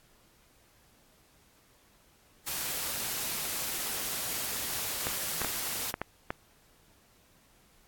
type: noise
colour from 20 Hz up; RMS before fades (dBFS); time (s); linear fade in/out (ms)
white; -34; 2.46-5.92; 20
type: clicks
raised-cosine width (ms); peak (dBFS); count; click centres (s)
0.5; -16; 6; 5.069 / 5.417 / 5.447 / 5.941 / 6.016 / 6.305
effects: pink hiss -63 dBFS RMS until 7.87 s + AAC 64 kbps